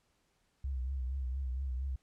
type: tone with vibrato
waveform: sine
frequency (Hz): 65.2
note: C2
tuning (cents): -5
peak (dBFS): -33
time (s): 0.64-1.96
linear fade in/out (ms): 5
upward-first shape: triangle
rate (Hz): 4.3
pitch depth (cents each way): 100
effects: pink hiss -75 dBFS RMS until 2.02 s + low-pass 10000 Hz 12 dB/octave